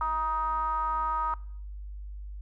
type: ring-modulated tone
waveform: triangle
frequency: 152.3 Hz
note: D#3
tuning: 37 cents flat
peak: -21 dBFS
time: 0.01-1.34 s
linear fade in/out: 2 ms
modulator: 1100 Hz
effects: noise-tail reverb RT60 0.6 s tail -23 dB re dry + added 50 Hz sine -37 dBFS peak until 2.41 s